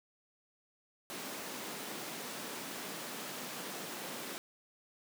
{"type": "high-pass noise", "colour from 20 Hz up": "pink", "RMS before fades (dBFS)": -43, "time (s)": [1.1, 4.38], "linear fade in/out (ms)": 0, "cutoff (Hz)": 190, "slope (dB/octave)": 24, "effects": []}